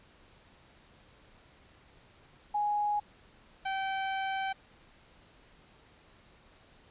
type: tone pair in turn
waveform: sine / sawtooth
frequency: 830.6 / 772.4 Hz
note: G#5 / G5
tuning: 0 / -26 cents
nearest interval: minor second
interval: 126 cents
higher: first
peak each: -27 dBFS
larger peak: neither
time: 2.54-3 / 3.65-4.53 s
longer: second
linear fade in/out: 10 ms
effects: pink hiss -60 dBFS RMS until 6.9 s + resampled to 8000 Hz